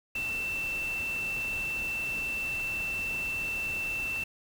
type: tone in noise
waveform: sine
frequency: 2674 Hz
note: E7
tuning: 24 cents sharp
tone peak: -30 dBFS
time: 0.15-4.24 s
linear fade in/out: 5 ms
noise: pink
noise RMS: -43 dBFS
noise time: 0.15-4.24 s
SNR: +10 dB
effects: none